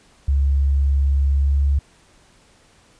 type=tone with pitch glide; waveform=sine; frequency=69.3 to 70.11 Hz; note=C#2 to C#2; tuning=0 to +20 cents; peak=-14 dBFS; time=0.28-1.79 s; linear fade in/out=5 ms; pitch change=+20 cents; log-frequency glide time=1.31-1.64 s; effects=pink hiss -54 dBFS RMS until 2.99 s + resampled to 22050 Hz